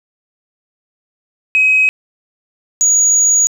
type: tone pair in turn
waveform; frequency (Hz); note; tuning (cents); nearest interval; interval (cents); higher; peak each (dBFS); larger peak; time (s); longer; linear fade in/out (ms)
sine; 2537 / 6773; D#7 / G#8; +33 / +33; octave + perfect fourth; 1700; second; -7; neither; 1.55-1.89 / 2.81-3.47; second; 0
effects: tanh soft clip ceiling -3 dBFS + 8-bit